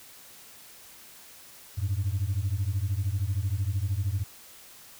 sine beating tone pair, 91.4 / 104.4 Hz, F#2 / G#2, -21 / +10 cents, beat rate 13 Hz, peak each -27 dBFS, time 1.77-4.24 s, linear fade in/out 20 ms, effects tanh soft clip ceiling -21 dBFS + white hiss -50 dBFS RMS until 4.99 s

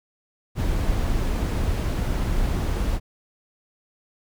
brown noise, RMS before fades -23 dBFS, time 0.55-3 s, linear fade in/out 50 ms, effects none

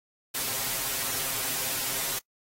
white noise with comb filter, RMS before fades -30 dBFS, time 0.34-2.19 s, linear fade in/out 10 ms, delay 7.5 ms, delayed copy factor +0.9, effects noise-tail reverb RT60 0.1 s tail -25 dB re dry + AAC 48 kbps

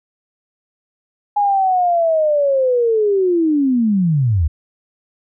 sine linear sweep, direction down, 830.6 to 69.7 Hz, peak -12 dBFS, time 1.36-4.48 s, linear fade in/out 10 ms, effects none

